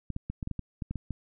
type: clicks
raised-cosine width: 5 ms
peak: -21 dBFS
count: 11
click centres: 0.103 / 0.164 / 0.3 / 0.428 / 0.474 / 0.513 / 0.593 / 0.822 / 0.91 / 0.957 / 1.107 s
effects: none